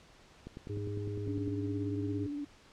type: click train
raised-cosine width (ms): 3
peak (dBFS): -30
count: 11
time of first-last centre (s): 0.47-1.478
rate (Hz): 9.92
type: harmonic tone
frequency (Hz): 102.5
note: G#2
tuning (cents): -22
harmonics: 1 / 3 / 4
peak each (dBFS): -36 / -44 / -41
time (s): 0.69-2.27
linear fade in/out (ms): 10
type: tone with vibrato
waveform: sine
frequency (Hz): 290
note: D4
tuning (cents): -22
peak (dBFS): -35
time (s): 1.26-2.45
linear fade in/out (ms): 10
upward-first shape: sine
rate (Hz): 17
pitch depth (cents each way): 29
effects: pink hiss -59 dBFS RMS until 2.72 s + low-pass 6000 Hz 12 dB/octave